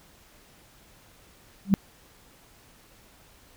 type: tone with exponential growth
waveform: sine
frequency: 196 Hz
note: G3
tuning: in tune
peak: -11 dBFS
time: 1.65-1.74 s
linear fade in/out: 0 ms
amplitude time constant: 19 ms
effects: pink hiss -56 dBFS RMS until 3.56 s